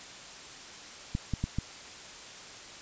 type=clicks; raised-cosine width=5 ms; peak=-17 dBFS; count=4; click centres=1.151 / 1.337 / 1.44 / 1.586 s; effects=white hiss -46 dBFS RMS until 2.81 s + resampled to 16000 Hz